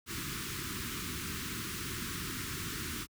pink band-stop noise, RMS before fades -38 dBFS, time 0.06-3.07 s, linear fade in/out 50 ms, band 390 to 1100 Hz, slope 48 dB/octave, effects high-pass 60 Hz 12 dB/octave

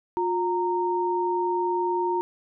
sine tone pair together, 356.2 / 924.9 Hz, F4 / A#5, +34 / -14 cents, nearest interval octave + perfect fourth, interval 1652 cents, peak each -25 dBFS, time 0.17-2.21 s, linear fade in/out 0 ms, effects none

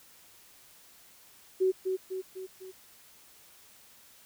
sine tone with echo, 375.7 Hz, F#4, 26 cents sharp, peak -22 dBFS, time 1.6-1.72 s, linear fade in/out 20 ms, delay 250 ms, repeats 4, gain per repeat -5 dB, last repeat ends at 2.72 s, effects white hiss -57 dBFS RMS until 4.25 s

